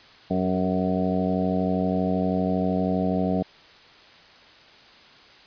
harmonic tone with a mistuned harmonic, 92.6 Hz, F#2, 2 cents sharp, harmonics 1 / 2 / 3 / 4 / 5 / 6 / 7 / 8, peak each -34 / -24 / -28 / -35 / -31 / -35 / -30 / -33 dBFS, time 0.3-3.43 s, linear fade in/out 10 ms, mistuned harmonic 4, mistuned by +43 cents, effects white hiss -50 dBFS RMS until 5.46 s + resampled to 11025 Hz

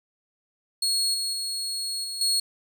30% pulse tone with level steps, 4320 Hz, C#8, 45 cents flat, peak -19 / -23 / -25 / -28 / -18 dBFS, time 0.82-2.4 s, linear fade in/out 5 ms, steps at 1.14 / 1.33 / 2.04 / 2.21 s, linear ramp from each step 2 ms, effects 10-bit

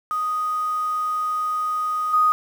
sine tone with level steps, 1244.5 Hz, D#6, in tune, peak -21 / -14 dBFS, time 0.11-2.32 s, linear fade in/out 0 ms, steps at 2.13 s, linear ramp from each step 10 ms, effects 7-bit

